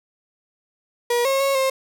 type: tone with pitch steps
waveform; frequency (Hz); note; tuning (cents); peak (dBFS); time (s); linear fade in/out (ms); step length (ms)
35% pulse; 479.5 / 541 / 549 / 531; A#4 / C#5 / C#5 / C5; +49 / -42 / -17 / +25; -16; 1.1-1.7; 5; 150
effects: none

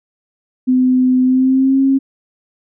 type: tone with pitch glide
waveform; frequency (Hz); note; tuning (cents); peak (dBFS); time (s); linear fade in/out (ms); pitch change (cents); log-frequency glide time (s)
sine; 255 to 270; C4 to C#4; -44 to -45; -9; 0.67-1.99; 20; +99; 1.23-1.8
effects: none

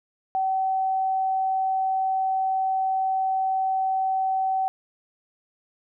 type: tone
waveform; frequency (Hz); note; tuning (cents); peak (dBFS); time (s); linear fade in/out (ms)
sine; 763; G5; -47; -21; 0.35-4.68; 0
effects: none

